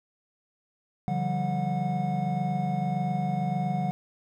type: tone cluster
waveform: triangle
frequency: 143.3 / 170.3 / 192 / 728 Hz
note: D3 / F3 / G3 / F#5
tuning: -42 / -43 / -36 / -28 cents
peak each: -29 dBFS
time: 1.08-3.91 s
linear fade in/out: 0 ms
effects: none